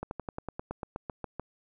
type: slowing click train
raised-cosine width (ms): 1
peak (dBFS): -21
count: 13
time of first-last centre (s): 0.03-1.396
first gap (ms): 81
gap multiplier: 1.06
effects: none